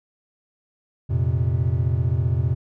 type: chord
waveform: triangle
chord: F suspended fourth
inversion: none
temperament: equal with one note detuned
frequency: 87.31 / 115.47 / 130.81 Hz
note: F2 / Bb2 / C3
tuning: 0 / -16 / 0 cents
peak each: -21 dBFS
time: 1.09-2.55 s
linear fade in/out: 20 ms
effects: none